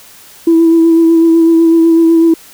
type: tone with vibrato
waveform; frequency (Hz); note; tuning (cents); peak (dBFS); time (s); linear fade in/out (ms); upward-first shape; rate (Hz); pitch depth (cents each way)
sine; 330; E4; +2; -3; 0.47-2.34; 5; sine; 8; 20
effects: tanh soft clip ceiling 0 dBFS + white hiss -38 dBFS RMS until 2.53 s